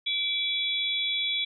sine tone cluster, 2318 / 3401 / 3866 Hz, D7 / G#7 / B7, -23 / +40 / -38 cents, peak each -32 / -27 / -33 dBFS, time 0.06-1.45 s, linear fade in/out 10 ms, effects none

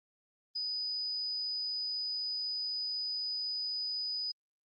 sine tone, 4978 Hz, D#8, in tune, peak -33 dBFS, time 0.55-4.32 s, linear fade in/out 10 ms, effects Opus 32 kbps

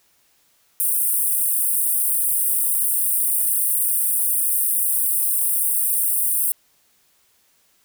pink high-pass noise, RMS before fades -20 dBFS, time 0.8-6.52 s, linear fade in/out 0 ms, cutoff 8700 Hz, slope 96 dB/octave, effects white hiss -61 dBFS RMS until 7.84 s

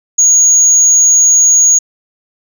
sine tone, 6670 Hz, G#8, 7 cents sharp, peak -3 dBFS, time 0.18-1.79 s, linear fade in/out 10 ms, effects tanh soft clip ceiling 0 dBFS

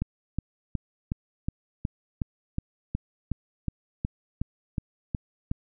click train, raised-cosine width 5 ms, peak -15 dBFS, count 16, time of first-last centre 0.02-5.515 s, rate 2.73 Hz, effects none

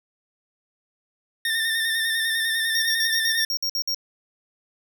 25% pulse tone with vibrato, 1808 Hz, A6, 47 cents sharp, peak -18 dBFS, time 1.45-3.45 s, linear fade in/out 2 ms, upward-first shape square, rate 10 Hz, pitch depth 29 cents each way
square tone bursts, 5570 Hz, F8, 5 cents flat, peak -23 dBFS, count 10, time 2.75-3.946 s, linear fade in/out 2 ms, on 71 ms, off 54 ms
effects none

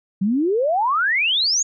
sine exponential sweep, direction up, 182.7 to 6900 Hz, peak -16 dBFS, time 0.21-1.63 s, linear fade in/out 10 ms, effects none

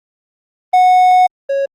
triangle tone pair in turn, 734 / 551.4 Hz, F#5 / C#5, -14 / -9 cents, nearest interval perfect fourth, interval 495 cents, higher first, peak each -4 / -11 dBFS, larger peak first, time 0.73-1.27 / 1.49-1.66 s, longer first, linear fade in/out 10 ms, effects Opus 24 kbps

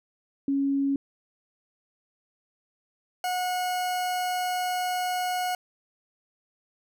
sine / 40% pulse tone pair in turn, 276.8 / 728 Hz, C#4 / F#5, -2 / -28 cents, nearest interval octave + perfect fourth, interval 1674 cents, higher second, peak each -22 / -25 dBFS, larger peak first, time 0.48-0.96 / 3.24-5.55 s, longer second, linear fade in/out 2 ms, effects none

